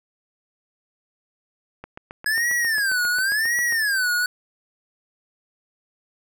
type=click train; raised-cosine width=0.5 ms; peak=-21 dBFS; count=15; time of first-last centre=1.84-3.724 s; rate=7.43 Hz
type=tone with vibrato; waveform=square; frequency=1671 Hz; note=G#6; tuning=10 cents sharp; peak=-20 dBFS; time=2.26-4.26 s; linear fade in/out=2 ms; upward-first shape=sine; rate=0.93 Hz; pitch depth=250 cents each way
effects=none